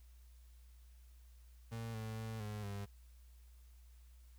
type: tone with pitch steps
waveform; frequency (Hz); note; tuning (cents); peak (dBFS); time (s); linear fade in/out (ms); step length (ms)
35% pulse; 114.3 / 110.4 / 111.5 / 105.4 / 100.6; A#2 / A2 / A2 / G#2 / G2; -34 / +6 / +23 / +26 / +45; -40; 1.71-2.86; 20; 230
effects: added 60 Hz sine -57 dBFS peak until 4.38 s + white hiss -73 dBFS RMS until 4.38 s